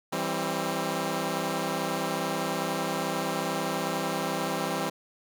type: chord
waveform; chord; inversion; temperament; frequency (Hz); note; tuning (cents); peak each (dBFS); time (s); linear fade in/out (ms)
10% pulse; C major; first; equal with one note detuned; 164.81 / 196 / 264.8; E3 / G3 / C4; 0 / 0 / +21; -24; 0.12-4.9; 10
effects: none